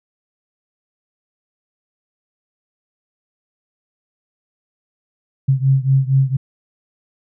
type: beating tone pair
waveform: sine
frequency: 132.9 / 137.2 Hz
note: C3 / C#3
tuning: +27 / -17 cents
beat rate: 4.3 Hz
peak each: -14 / -16 dBFS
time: 5.48-6.37 s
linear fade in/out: 10 ms
effects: none

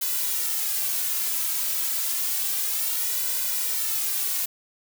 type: noise with flanger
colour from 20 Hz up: blue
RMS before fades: -26 dBFS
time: 0.01-4.46 s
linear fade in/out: 10 ms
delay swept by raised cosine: 2 to 3.1 ms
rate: 0.3 Hz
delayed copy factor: +0.9
effects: none

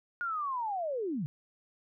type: linear sweep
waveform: sine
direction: down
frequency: 1445 to 130 Hz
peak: -31 dBFS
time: 0.21-1.26 s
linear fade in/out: 0 ms
effects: none

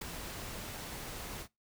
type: noise with ADSR envelope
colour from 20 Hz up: pink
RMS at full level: -36 dBFS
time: 0.01-1.48 s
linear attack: 9 ms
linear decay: 4 ms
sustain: -7 dB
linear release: 72 ms
effects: noise-tail reverb RT60 0.2 s tail -22 dB re dry

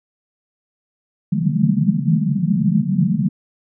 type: band-pass noise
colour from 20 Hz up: white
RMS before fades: -17 dBFS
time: 1.32-3.29 s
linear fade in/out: 10 ms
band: 140 to 220 Hz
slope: 96 dB/octave
effects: none

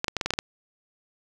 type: clicks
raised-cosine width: 0.2 ms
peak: -8 dBFS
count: 8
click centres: 0.044 / 0.082 / 0.167 / 0.212 / 0.26 / 0.306 / 0.337 / 0.389 s
effects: 7-bit

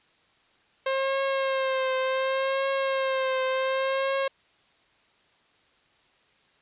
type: tone with vibrato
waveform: sawtooth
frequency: 532 Hz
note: C5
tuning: 29 cents sharp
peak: -20 dBFS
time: 0.86-4.28 s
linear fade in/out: 5 ms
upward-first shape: triangle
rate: 0.68 Hz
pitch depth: 39 cents each way
effects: white hiss -63 dBFS RMS until 6.61 s + resampled to 8000 Hz

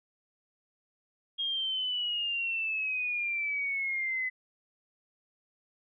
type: exponential sweep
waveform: sine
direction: down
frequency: 3261 to 2015 Hz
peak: -29 dBFS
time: 1.38-4.3 s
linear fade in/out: 20 ms
effects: none

